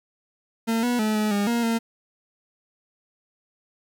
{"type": "tone with pitch steps", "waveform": "40% pulse", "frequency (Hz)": [227, 243.5, 215.6, 213.3, 203.1, 235.3, 228.8], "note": ["A#3", "B3", "A3", "G#3", "G#3", "A#3", "A#3"], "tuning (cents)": [-46, -24, -35, 46, -38, 16, -32], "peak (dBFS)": -20, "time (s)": [0.67, 1.79], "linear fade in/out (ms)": 20, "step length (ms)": 160, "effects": ["10-bit"]}